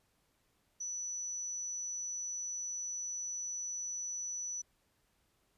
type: tone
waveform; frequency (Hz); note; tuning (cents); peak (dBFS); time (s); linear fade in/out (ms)
sine; 5940; F#8; +6; -37; 0.8-4.62; 10
effects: pink hiss -75 dBFS RMS until 5.57 s + resampled to 32000 Hz